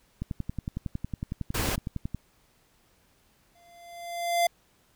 click train, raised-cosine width 5 ms, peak -19 dBFS, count 22, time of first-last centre 0.22-2.147 s, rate 10.9 Hz
pink noise, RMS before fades -29 dBFS, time 1.54-1.76 s, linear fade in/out 10 ms
square tone with exponential growth, 690 Hz, F5, 21 cents flat, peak -20 dBFS, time 3.55-4.47 s, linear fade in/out 5 ms, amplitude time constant 200 ms
effects pink hiss -65 dBFS RMS until 4.95 s

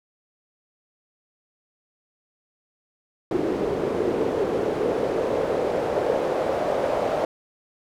pink noise with band-pass filter sweep, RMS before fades -24 dBFS, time 3.31-7.25 s, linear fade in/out 2 ms, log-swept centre 380 to 600 Hz, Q 3.3, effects none

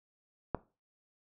click, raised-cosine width 1 ms, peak -16 dBFS, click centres 0.547 s, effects noise-tail reverb RT60 0.3 s tail -19 dB re dry

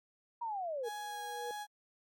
sine linear sweep, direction down, 965 to 440 Hz, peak -35 dBFS, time 0.41-0.89 s, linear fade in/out 10 ms
sine tone with exponential growth, 482.5 Hz, B4, 40 cents flat, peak -38 dBFS, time 0.63-1.51 s, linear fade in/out 1 ms, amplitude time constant 190 ms
35% pulse tone with vibrato, 830.6 Hz, G#5, in tune, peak -38 dBFS, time 0.83-1.67 s, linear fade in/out 50 ms, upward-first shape sine, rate 1.8 Hz, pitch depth 9 cents each way
effects MP3 96 kbps

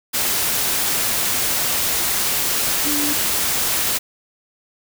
sine tone in noise, 293.7 Hz, D4, in tune, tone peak -23 dBFS, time 2.85-3.14 s, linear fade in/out 20 ms, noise white, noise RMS -20 dBFS, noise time 0.13-3.99 s, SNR -6 dB, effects none

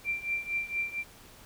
sine tone with tremolo, 2359 Hz, D7, 7 cents sharp, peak -26 dBFS, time 0.04-1.04 s, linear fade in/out 50 ms, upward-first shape triangle, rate 4.3 Hz, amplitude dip 90%, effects pink hiss -53 dBFS RMS until 1.45 s

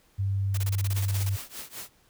sine tone, 98 Hz, G2, in tune, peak -24 dBFS, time 0.18-1.37 s, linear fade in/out 20 ms
white noise bursts, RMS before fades -36 dBFS, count 13, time 0.54-1.295 s, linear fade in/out 5 ms, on 35 ms, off 25 ms
white noise with tremolo, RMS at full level -37 dBFS, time 0.93-1.9 s, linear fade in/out 50 ms, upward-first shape triangle, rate 4.9 Hz, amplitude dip 95%
effects pink hiss -63 dBFS RMS until 2.09 s

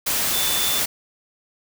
sine tone in noise, 3520 Hz, A7, in tune, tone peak -25 dBFS, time 0.33-0.8 s, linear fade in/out 10 ms, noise white, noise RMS -22 dBFS, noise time 0.06-0.86 s, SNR -6 dB, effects none

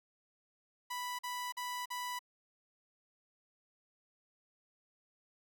sawtooth tone bursts, 987.8 Hz, B5, in tune, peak -34 dBFS, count 4, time 0.9-2.192 s, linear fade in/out 10 ms, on 290 ms, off 44 ms, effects none

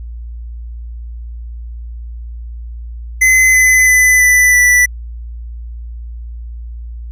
square tone with pitch steps, 2041 / 2023 / 2006 / 1988.6 / 1971.5 Hz, C7 / B6 / B6 / B6 / B6, -44 / +41 / +26 / +11 / -4 cents, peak -7 dBFS, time 3.21-4.86 s, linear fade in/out 10 ms, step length 330 ms, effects added 58 Hz sine -24 dBFS peak until 7.11 s + resampled to 32000 Hz

